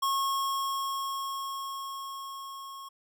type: tone with level ramp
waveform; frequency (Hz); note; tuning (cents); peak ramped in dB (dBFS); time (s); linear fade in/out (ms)
square; 1090; C#6; -29; -26 to -42; 0.02-2.89; 10
effects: none